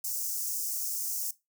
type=high-pass noise; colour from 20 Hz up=white; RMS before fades=-33 dBFS; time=0.04-1.31 s; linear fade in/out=5 ms; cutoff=5400 Hz; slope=48 dB/octave; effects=noise-tail reverb RT60 0.2 s tail -18 dB re dry